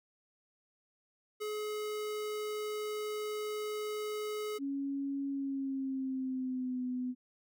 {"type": "tone", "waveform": "square", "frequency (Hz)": 423.9, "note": "G#4", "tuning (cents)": 35, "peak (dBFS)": -36, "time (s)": [1.4, 4.59], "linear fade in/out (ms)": 20}
{"type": "tone with pitch glide", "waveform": "sine", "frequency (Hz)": [277.2, 251.3], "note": ["C#4", "B3"], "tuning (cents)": [0, 30], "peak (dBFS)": -33, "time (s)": [4.58, 7.15], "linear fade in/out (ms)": 50, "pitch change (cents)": -170, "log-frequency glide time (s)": [5.29, 6.83]}
{"effects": []}